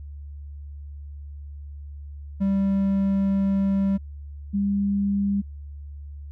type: tone pair in turn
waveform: triangle / sine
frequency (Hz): 195.8 / 200.1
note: G3 / G3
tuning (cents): -2 / +36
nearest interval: unison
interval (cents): 38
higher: second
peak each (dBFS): -17 / -20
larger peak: first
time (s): 2.4-3.98 / 4.53-5.42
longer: first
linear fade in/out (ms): 20
effects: added 72 Hz sine -35 dBFS peak until 6.31 s